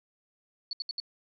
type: tone bursts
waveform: sine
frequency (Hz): 4448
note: C#8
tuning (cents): +5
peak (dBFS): -31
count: 4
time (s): 0.71-1.001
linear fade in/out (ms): 2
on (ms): 21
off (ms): 69
effects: none